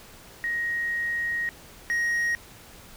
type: tone pair in turn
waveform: sine / triangle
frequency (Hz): 1880 / 1880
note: A#6 / A#6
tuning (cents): +14 / +14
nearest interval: unison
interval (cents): 0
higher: neither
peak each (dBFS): -25 / -21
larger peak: second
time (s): 0.44-1.49 / 1.9-2.35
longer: first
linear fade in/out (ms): 0
effects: pink hiss -48 dBFS RMS until 2.96 s